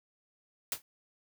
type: noise with exponential decay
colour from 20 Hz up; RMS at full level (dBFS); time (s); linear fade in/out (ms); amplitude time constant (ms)
white; -29; 0.72-0.82; 1; 21
effects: none